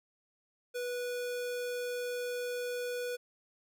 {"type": "tone", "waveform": "square", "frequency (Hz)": 490.3, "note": "B4", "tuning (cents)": -13, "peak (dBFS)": -35, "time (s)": [0.74, 3.17], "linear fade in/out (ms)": 20, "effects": []}